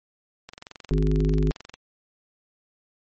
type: click train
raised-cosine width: 0.2 ms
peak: -22 dBFS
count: 29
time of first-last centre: 0.49-1.74 s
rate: 22.4 Hz
type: harmonic tone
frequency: 51.6 Hz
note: G#1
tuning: 10 cents flat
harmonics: 1 / 3 / 5 / 7 / 8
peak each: -21 / -23 / -28 / -30 / -31 dBFS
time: 0.91-1.51 s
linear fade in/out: 0 ms
effects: MP3 32 kbps